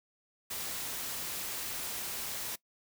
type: noise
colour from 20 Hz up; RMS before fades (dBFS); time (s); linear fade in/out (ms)
white; -38; 0.5-2.56; 10
effects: noise-tail reverb RT60 0.1 s tail -21 dB re dry